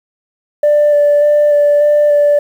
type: tone with vibrato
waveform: sine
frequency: 587.3 Hz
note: D5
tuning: in tune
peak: -5 dBFS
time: 0.63-2.39 s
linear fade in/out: 5 ms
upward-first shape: square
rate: 1.7 Hz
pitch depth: 11 cents each way
effects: tanh soft clip ceiling -4 dBFS + 7-bit